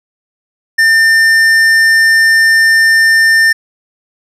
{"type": "tone with tanh clipping", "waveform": "triangle", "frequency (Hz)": 1800, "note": "A6", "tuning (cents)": 39, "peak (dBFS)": -7, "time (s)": [0.78, 3.53], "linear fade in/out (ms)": 10, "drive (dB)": 16, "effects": []}